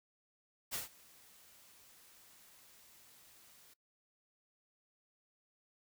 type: noise with ADSR envelope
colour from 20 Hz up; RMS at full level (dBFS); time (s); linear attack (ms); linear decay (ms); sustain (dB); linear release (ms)
white; -38; 0.71-3.74; 32; 140; -24; 8
effects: noise-tail reverb RT60 0.1 s tail -20 dB re dry